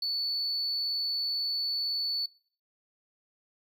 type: tone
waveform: triangle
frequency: 4461 Hz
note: C#8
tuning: 10 cents sharp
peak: -26 dBFS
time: 0.02-2.26 s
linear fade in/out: 5 ms
effects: noise-tail reverb RT60 0.5 s tail -23 dB re dry + tanh soft clip ceiling -25 dBFS